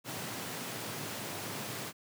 pink high-pass noise, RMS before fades -40 dBFS, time 0.04-1.93 s, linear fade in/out 50 ms, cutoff 100 Hz, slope 96 dB/octave, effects none

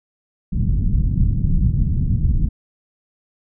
pink low-pass noise, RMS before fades -17 dBFS, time 0.52-2.49 s, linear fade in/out 10 ms, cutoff 180 Hz, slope 24 dB/octave, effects none

